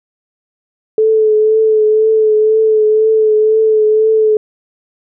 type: tone with vibrato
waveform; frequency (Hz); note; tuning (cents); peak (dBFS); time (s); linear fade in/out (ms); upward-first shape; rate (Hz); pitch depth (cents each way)
sine; 434.3; A4; -23; -7; 0.98-4.37; 2; triangle; 2; 29
effects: none